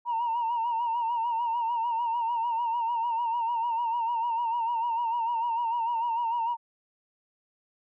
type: tone with vibrato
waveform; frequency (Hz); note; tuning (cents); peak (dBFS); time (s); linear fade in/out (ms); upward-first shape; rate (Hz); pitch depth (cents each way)
sine; 932.3; A#5; 0; -24; 0.05-6.57; 50; sine; 6.7; 65
effects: tanh soft clip ceiling -22 dBFS